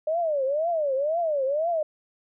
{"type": "tone with vibrato", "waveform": "sine", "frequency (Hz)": 603, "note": "D5", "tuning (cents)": 46, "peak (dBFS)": -22, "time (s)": [0.07, 1.83], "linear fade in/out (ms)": 5, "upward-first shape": "triangle", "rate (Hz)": 2, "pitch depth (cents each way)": 270, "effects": []}